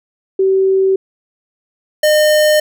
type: tone pair in turn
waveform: sine / square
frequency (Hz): 383.4 / 608.6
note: G4 / D#5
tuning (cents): -38 / -38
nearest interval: minor sixth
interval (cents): 800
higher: second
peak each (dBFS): -9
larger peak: neither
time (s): 0.39-0.96 / 2.03-2.6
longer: neither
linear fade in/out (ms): 5
effects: none